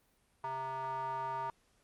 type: tone with band-pass filter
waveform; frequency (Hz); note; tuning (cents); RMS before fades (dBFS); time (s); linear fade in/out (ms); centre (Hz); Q
square; 132.5; C3; +22; -38; 0.44-1.5; 0; 1000; 9.7
effects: pink hiss -72 dBFS RMS until 1.83 s + Opus 32 kbps